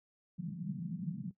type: band-pass noise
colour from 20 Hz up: pink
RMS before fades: -40 dBFS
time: 0.38-1.31 s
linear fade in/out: 2 ms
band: 150 to 200 Hz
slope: 48 dB/octave
effects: noise-tail reverb RT60 0.1 s tail -18 dB re dry